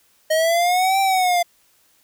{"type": "linear two-way sweep", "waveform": "square", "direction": "up then down", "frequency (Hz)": [622.3, 784, 691], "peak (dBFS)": -16, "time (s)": [0.3, 1.43], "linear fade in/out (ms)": 10, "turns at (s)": 1, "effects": ["white hiss -59 dBFS RMS until 2.03 s"]}